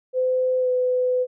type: tone with pitch glide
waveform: sine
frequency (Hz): 511 to 503.1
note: C5 to B4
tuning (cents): -41 to +32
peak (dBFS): -18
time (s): 0.13-1.27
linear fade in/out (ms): 50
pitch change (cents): -27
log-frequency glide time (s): 0.59-0.69
effects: none